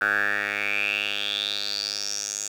10% pulse tone with band-pass filter sweep, 102.2 Hz, G#2, 27 cents flat, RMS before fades -27 dBFS, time 0.01-2.48 s, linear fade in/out 5 ms, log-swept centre 1500 to 7000 Hz, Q 7.3, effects 8-bit

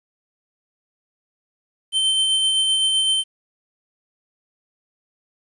square tone with tremolo, 3100 Hz, G7, 20 cents flat, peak -16 dBFS, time 1.92-3.24 s, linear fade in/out 50 ms, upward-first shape sine, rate 7.8 Hz, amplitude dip 25%, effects resampled to 24000 Hz + 9-bit

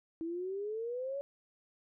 sine exponential sweep, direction up, 322.3 to 570 Hz, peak -35 dBFS, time 0.21-1.21 s, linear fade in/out 0 ms, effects none

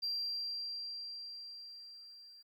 sine tone with level ramp, 4732 Hz, D8, 12 cents sharp, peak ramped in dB -32 to -54 dBFS, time 0.02-2.43 s, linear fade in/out 20 ms, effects tanh soft clip ceiling -30 dBFS + 12-bit

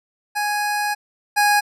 25% pulse tone pair in turn, 830.6 / 826.5 Hz, G#5 / G#5, 0 / -9 cents, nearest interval unison, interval 9 cents, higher first, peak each -16 / -10 dBFS, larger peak second, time 0.35-0.95 / 1.36-1.61 s, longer first, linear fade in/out 20 ms, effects resampled to 32000 Hz

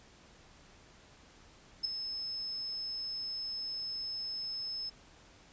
sine tone with ADSR envelope, 5210 Hz, E8, 21 cents flat, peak -26 dBFS, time 1.83-4.9 s, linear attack 20 ms, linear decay 5 ms, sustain -10 dB, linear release 14 ms, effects pink hiss -59 dBFS RMS until 5.52 s + resampled to 16000 Hz

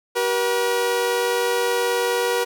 sawtooth tone pair together, 381 / 480 Hz, G4 / B4, -49 / -49 cents, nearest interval major third, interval 400 cents, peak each -22 / -16 dBFS, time 0.15-2.45 s, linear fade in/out 20 ms, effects none

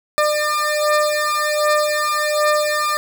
20% pulse beating tone pair, 600 / 601.3 Hz, D5 / D5, +37 / +41 cents, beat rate 1.3 Hz, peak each -14 dBFS, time 0.18-2.97 s, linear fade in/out 0 ms, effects none

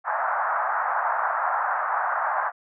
pink band-pass noise, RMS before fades -25 dBFS, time 0.04-2.52 s, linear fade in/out 50 ms, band 690 to 1600 Hz, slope 48 dB/octave, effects none

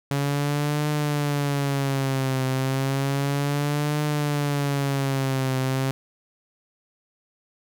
sawtooth tone with vibrato, 140 Hz, C#3, 18 cents sharp, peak -18 dBFS, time 0.11-5.91 s, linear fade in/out 0 ms, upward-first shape triangle, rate 0.32 Hz, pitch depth 120 cents each way, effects none

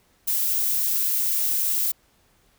violet noise, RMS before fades -23 dBFS, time 0.27-1.92 s, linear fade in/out 10 ms, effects pink hiss -62 dBFS RMS until 2.58 s

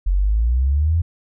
sine exponential sweep, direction up, 43.65 to 86.6 Hz, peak -14 dBFS, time 0.06-1.02 s, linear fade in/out 10 ms, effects none

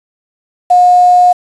sine tone with quantisation, 718 Hz, F5, 48 cents sharp, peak -3 dBFS, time 0.7-1.33 s, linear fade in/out 10 ms, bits 5, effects resampled to 24000 Hz

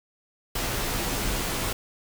pink noise with comb filter, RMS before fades -28 dBFS, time 0.55-1.73 s, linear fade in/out 5 ms, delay 13 ms, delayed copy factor -0.55, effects none

